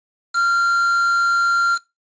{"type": "tone with quantisation", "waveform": "triangle", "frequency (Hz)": 1384, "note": "F6", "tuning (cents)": -16, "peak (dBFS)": -12, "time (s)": [0.33, 1.79], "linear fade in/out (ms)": 50, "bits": 4, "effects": ["noise-tail reverb RT60 0.2 s tail -19 dB re dry", "resampled to 16000 Hz"]}